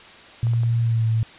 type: tone with pitch glide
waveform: sine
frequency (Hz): 116.54 to 112.44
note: A#2 to A2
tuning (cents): 0 to +38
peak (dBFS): -17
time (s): 0.43-1.23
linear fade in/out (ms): 0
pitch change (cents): -62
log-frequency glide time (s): 0.8-1.06
type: clicks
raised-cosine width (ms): 1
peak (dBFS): -26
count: 3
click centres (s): 0.469 / 0.535 / 0.634
effects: white hiss -44 dBFS RMS until 1.38 s + resampled to 8000 Hz